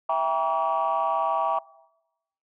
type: chord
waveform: sine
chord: E diminished seventh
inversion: none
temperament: just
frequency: 659.3 / 791.1 / 949.3 / 1139.2 Hz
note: E5 / G5 / Bb5 / Db6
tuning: 0 / +16 / +31 / +47 cents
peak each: -26 dBFS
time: 0.09-1.59 s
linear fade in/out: 5 ms
effects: noise-tail reverb RT60 0.9 s tail -22 dB re dry + tanh soft clip ceiling -15 dBFS